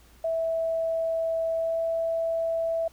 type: tone with pitch glide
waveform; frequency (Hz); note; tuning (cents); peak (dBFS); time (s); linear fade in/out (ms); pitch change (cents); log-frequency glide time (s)
sine; 655 to 659.2; E5 to E5; -11 to 0; -24; 0.24-2.88; 5; +11; 1.54-1.81
effects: added 58 Hz sine -56 dBFS peak until 2.92 s + pink hiss -58 dBFS RMS until 2.92 s